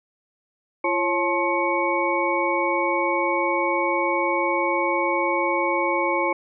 sine tone cluster, 342.1 / 547 / 871 / 1065 / 2240 Hz, F4 / C#5 / A5 / C6 / C#7, -36 / -23 / -18 / +30 / +18 cents, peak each -26 dBFS, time 0.84-6.33 s, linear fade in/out 5 ms, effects none

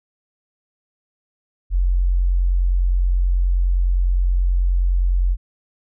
sine tone, 44.79 Hz, F1, 44 cents sharp, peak -14 dBFS, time 1.7-5.37 s, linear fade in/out 50 ms, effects none

